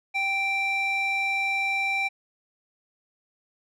square tone with band-pass filter, 784 Hz, G5, in tune, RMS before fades -26 dBFS, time 0.14-2.09 s, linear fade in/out 20 ms, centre 2100 Hz, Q 3.4, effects none

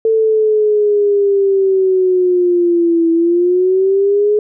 sine linear two-way sweep, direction down then up, 447.2 to 329.6 to 423.2 Hz, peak -9 dBFS, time 0.05-4.39 s, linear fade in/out 2 ms, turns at 3.11 s, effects none

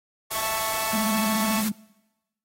sawtooth chord, A major, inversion second, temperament equal, 659.3 / 880 / 1108.7 Hz, E5 / A5 / C#6, 0 / 0 / 0 cents, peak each -29 dBFS, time 0.3-1.64 s, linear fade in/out 50 ms
white noise, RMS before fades -31 dBFS, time 0.31-1.69 s, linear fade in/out 5 ms
sine tone with vibrato, 213.3 Hz, G#3, 46 cents sharp, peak -24 dBFS, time 0.93-1.72 s, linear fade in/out 5 ms, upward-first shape sine, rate 14 Hz, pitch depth 80 cents each way
effects noise-tail reverb RT60 1.0 s tail -23 dB re dry + AAC 48 kbps

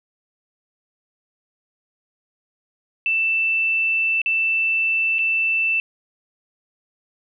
sine tone with dropouts, 2660 Hz, E7, 15 cents sharp, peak -17 dBFS, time 3.06-5.8 s, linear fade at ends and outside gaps 1 ms, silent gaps 4.217-4.26 / 5.185-5.19 s, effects none

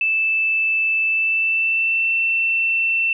sine tone with pitch glide, 2637 to 2685 Hz, E7 to E7, 0 to +31 cents, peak -16 dBFS, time 0.01-3.13 s, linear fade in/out 2 ms, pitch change +31 cents, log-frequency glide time 1.05-2.15 s, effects none

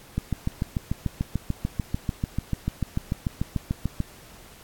click train, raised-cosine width 5 ms, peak -12 dBFS, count 27, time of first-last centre 0.18-4.004 s, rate 6.8 Hz, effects pink hiss -49 dBFS RMS until 4.63 s + AAC 64 kbps

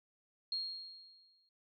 sine tone with exponential decay, 4258 Hz, C8, 30 cents sharp, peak -33 dBFS, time 0.52-1.49 s, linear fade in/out 2 ms, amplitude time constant 210 ms, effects none

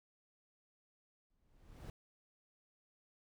brown noise with exponential growth, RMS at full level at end -44 dBFS, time 1.3-1.9 s, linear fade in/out 1 ms, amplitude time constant 130 ms, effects none

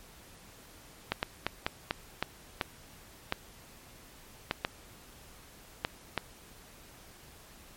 clicks, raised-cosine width 0.3 ms, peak -12 dBFS, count 12, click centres 1.12 / 1.229 / 1.466 / 1.665 / 1.909 / 2.226 / 2.612 / 3.324 / 4.511 / 4.649 / 5.849 / 6.177 s, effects pink hiss -54 dBFS RMS until 7.76 s + MP3 64 kbps

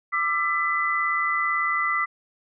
sine tone cluster, 1183 / 1341 / 2002 Hz, D6 / E6 / B6, +12 / +29 / +23 cents, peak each -25 / -29 / -24 dBFS, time 0.12-2.06 s, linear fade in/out 20 ms, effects none

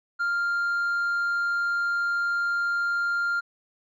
triangle tone with hard clipping, 1396.9 Hz, F6, in tune, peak -22 dBFS, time 0.19-3.41 s, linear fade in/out 20 ms, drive 1 dB, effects none

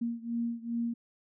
sine beating tone pair, 233.1 / 235.6 Hz, A#3 / A#3, 0 / +19 cents, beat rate 2.5 Hz, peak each -33 / -35 dBFS, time 0.01-0.94 s, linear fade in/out 10 ms, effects none

